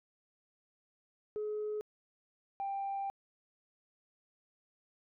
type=tone pair in turn; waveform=sine; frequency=423.7 / 789.1 Hz; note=G#4 / G5; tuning=+35 / +11 cents; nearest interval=major seventh; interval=1076 cents; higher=second; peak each=-33 / -33 dBFS; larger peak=neither; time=1.36-1.81 / 2.6-3.1 s; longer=second; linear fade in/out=0 ms; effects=tanh soft clip ceiling -31 dBFS